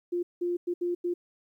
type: tone bursts at uneven times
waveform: sine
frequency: 350.7 Hz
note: F4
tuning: 7 cents sharp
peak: -26 dBFS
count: 5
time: 0.12-0.23 / 0.41-0.57 / 0.67-0.74 / 0.81-0.95 / 1.04-1.14 s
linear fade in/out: 10 ms
effects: 11-bit